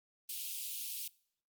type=high-pass noise; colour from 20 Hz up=white; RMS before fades=-41 dBFS; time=0.29-1.08 s; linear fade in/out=5 ms; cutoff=2600 Hz; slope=48 dB/octave; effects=noise-tail reverb RT60 0.6 s tail -23 dB re dry + Opus 32 kbps